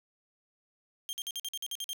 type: tone bursts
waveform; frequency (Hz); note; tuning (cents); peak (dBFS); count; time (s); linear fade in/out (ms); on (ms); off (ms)
sawtooth; 3193; G7; +31; -31; 10; 1.09-1.931; 0; 40; 49
effects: none